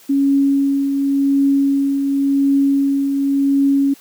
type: tone with tremolo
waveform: sine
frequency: 277.2 Hz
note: C#4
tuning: in tune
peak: -10 dBFS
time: 0.09-3.94 s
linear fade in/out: 10 ms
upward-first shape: triangle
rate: 0.91 Hz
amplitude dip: 45%
effects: white hiss -46 dBFS RMS until 4 s + high-pass 150 Hz 12 dB/octave